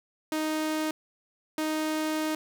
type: tone pair in turn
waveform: sawtooth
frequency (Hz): 311.1 / 311.1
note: D#4 / D#4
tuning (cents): 0 / 0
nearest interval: unison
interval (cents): 0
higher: neither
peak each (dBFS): -23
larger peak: neither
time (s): 0.32-0.91 / 1.58-2.35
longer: second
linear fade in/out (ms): 2
effects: 10-bit